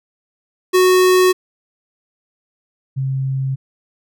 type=tone pair in turn; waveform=square / sine; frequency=368.5 / 133.79 Hz; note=F#4 / C3; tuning=-7 / +39 cents; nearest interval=octave + tritone; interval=1754 cents; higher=first; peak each=-10 / -17 dBFS; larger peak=first; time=0.73-1.33 / 2.96-3.56 s; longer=neither; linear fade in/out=20 ms; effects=none